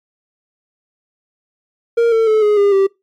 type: tone with pitch steps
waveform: triangle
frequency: 466.2 / 449.8 / 434 / 418.7 / 404 / 389.8 Hz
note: A#4 / A4 / A4 / G#4 / G#4 / G4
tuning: 0 / +38 / -24 / +14 / -48 / -10 cents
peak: -7 dBFS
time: 1.97-2.87 s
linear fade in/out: 10 ms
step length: 150 ms
effects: noise-tail reverb RT60 0.2 s tail -23 dB re dry + MP3 96 kbps